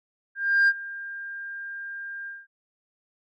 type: tone with ADSR envelope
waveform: sine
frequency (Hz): 1600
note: G6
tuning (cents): +35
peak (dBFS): -13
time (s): 0.35-2.47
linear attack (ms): 330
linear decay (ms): 47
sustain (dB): -20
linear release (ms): 200
effects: tanh soft clip ceiling -14 dBFS